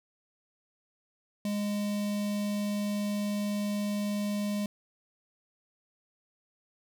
square tone with notch filter, 205.8 Hz, G#3, 16 cents flat, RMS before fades -31 dBFS, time 1.45-4.66 s, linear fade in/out 2 ms, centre 1400 Hz, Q 1.1, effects none

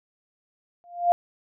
sine tone with exponential growth, 698.5 Hz, F5, in tune, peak -12 dBFS, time 0.84-1.12 s, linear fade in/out 0 ms, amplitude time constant 60 ms, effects none

